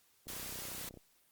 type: click train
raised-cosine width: 2 ms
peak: -38 dBFS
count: 23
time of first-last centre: 0.27-0.973 s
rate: 31.3 Hz
type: noise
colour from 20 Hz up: white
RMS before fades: -44 dBFS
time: 0.28-0.89 s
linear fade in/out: 2 ms
effects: white hiss -70 dBFS RMS until 1.31 s + Opus 48 kbps